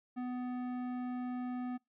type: tone with tanh clipping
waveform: sine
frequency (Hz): 249.1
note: B3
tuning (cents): +15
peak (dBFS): -38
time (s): 0.16-1.78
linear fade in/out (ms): 20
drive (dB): 14
effects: noise-tail reverb RT60 0.2 s tail -26 dB re dry